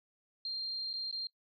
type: tone with dropouts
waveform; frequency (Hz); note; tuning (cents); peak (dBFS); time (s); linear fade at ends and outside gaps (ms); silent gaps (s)
sine; 4188; C8; +1; -35; 0.45-1.27; 2; 0.931-0.937 / 1.113-1.126
effects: noise-tail reverb RT60 0.1 s tail -22 dB re dry